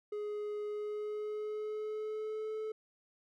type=tone with pitch glide; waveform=triangle; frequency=418.1 to 434.6 Hz; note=G#4 to A4; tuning=+12 to -21 cents; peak=-34 dBFS; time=0.12-2.72 s; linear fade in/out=5 ms; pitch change=+67 cents; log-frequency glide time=0.66-2.53 s; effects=none